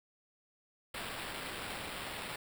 white noise with sample-and-hold, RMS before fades -42 dBFS, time 0.94-2.36 s, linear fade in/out 5 ms, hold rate 6300 Hz, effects none

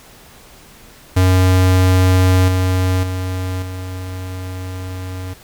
square tone with level steps, 92.5 Hz, F#2, in tune, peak -10 / -14 / -20 / -25 dBFS, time 1.16-5.34 s, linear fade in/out 10 ms, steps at 2.48 / 3.03 / 3.62 s, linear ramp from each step 2 ms, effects pink hiss -43 dBFS RMS until 5.43 s

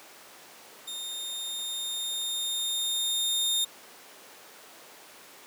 sawtooth tone with level ramp, 3660 Hz, A#7, 32 cents flat, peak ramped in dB -32 to -21 dBFS, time 0.87-3.65 s, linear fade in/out 10 ms, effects pink hiss -49 dBFS RMS until 5.46 s + high-pass 400 Hz 12 dB/octave

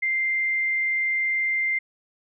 sine tone, 2093 Hz, C7, in tune, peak -21 dBFS, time 0.02-1.79 s, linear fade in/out 10 ms, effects none

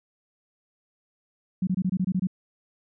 sine tone bursts, 185 Hz, F#3, in tune, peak -21 dBFS, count 9, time 1.62-2.271 s, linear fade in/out 5 ms, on 51 ms, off 24 ms, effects none

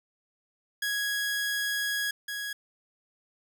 sawtooth tone pair in turn, 1661.2 / 1661.2 Hz, G#6 / G#6, 0 / 0 cents, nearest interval unison, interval 0 cents, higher neither, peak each -24 / -29 dBFS, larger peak first, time 0.82-2.11 / 2.28-2.53 s, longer first, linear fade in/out 5 ms, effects none

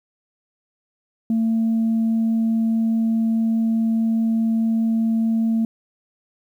sine tone, 225.4 Hz, A3, 42 cents sharp, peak -15 dBFS, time 1.3-5.65 s, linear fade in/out 2 ms, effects tanh soft clip ceiling -14 dBFS + 9-bit

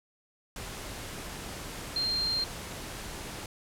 sine tone in noise, 4186 Hz, C8, in tune, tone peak -27 dBFS, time 1.96-2.44 s, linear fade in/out 2 ms, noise pink, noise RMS -40 dBFS, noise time 0.56-3.46 s, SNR +10 dB, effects low-pass 12000 Hz 12 dB/octave

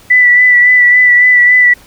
sine tone with vibrato, 1975.5 Hz, B6, in tune, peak -3 dBFS, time 0.1-1.74 s, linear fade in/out 10 ms, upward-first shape sine, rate 3.6 Hz, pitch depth 23 cents each way, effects pink hiss -41 dBFS RMS until 1.86 s

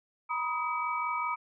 sine tone cluster, 958 / 1003 / 1254 / 2290 Hz, A#5 / B5 / D#6 / D7, +47 / +26 / +13 / -44 cents, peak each -34 / -39 / -32 / -37 dBFS, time 0.29-1.36 s, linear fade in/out 20 ms, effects none

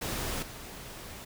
pink noise with level steps, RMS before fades -34 / -44 dBFS, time 0.01-1.25 s, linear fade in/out 10 ms, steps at 0.42 s, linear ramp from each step 10 ms, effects none

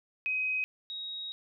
sine tone pair in turn, 2523 / 3788 Hz, D#7 / A#7, +23 / +27 cents, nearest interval perfect fifth, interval 704 cents, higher second, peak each -28 / -36 dBFS, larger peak first, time 0.26-0.64 / 0.9-1.32 s, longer second, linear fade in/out 0 ms, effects none

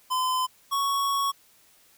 square tone pair in turn, 1022 / 1111.9 Hz, C6 / C#6, -41 / +5 cents, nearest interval minor second, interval 146 cents, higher second, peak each -24 dBFS, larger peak neither, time 0.1-0.47 / 0.71-1.32 s, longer second, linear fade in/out 20 ms, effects white hiss -59 dBFS RMS until 1.97 s

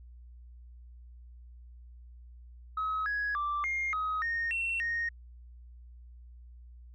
sine tone with pitch steps, 1278 / 1668 / 1173 / 2125 / 1264 / 1848 / 2712 / 1858 Hz, D#6 / G#6 / D6 / C7 / D#6 / A#6 / E7 / A#6, +46 / +7 / -2 / +26 / +27 / -16 / +49 / -6 cents, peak -28 dBFS, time 2.77-5.09 s, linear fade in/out 5 ms, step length 290 ms, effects tanh soft clip ceiling -26 dBFS + added 60 Hz sine -48 dBFS peak until 6.94 s

